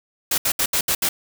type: noise bursts at uneven times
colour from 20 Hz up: white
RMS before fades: -20 dBFS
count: 6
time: 0.31-0.38 / 0.45-0.52 / 0.59-0.66 / 0.73-0.81 / 0.88-0.95 / 1.02-1.09 s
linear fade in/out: 5 ms
effects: none